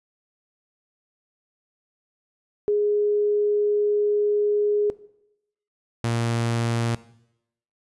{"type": "tone pair in turn", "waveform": ["sine", "sawtooth"], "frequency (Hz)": [415.3, 116.54], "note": ["G#4", "A#2"], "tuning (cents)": [0, 0], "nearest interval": "octave + minor seventh", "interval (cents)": 2200, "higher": "first", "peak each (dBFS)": -18, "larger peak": "neither", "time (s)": [[2.68, 4.9], [6.04, 6.95]], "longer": "first", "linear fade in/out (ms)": 0, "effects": ["noise-tail reverb RT60 0.8 s tail -18 dB re dry", "resampled to 24000 Hz"]}